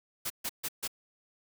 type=noise bursts; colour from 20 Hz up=white; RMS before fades=-34 dBFS; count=4; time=0.25-0.878 s; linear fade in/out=10 ms; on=52 ms; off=140 ms; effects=none